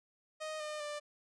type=tone with pitch steps; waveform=sawtooth; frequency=622.3 / 607 / 592.1 Hz; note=D#5 / D#5 / D5; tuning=0 / -43 / +14 cents; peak=-35 dBFS; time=0.4-1 s; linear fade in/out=20 ms; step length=200 ms; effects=resampled to 22050 Hz